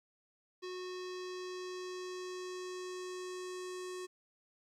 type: tone with low-pass filter sweep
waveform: square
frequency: 365.9 Hz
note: F#4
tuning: 19 cents flat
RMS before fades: -43 dBFS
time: 0.62-4.07 s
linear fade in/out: 20 ms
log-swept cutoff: 5000 to 8200 Hz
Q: 2
effects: 12-bit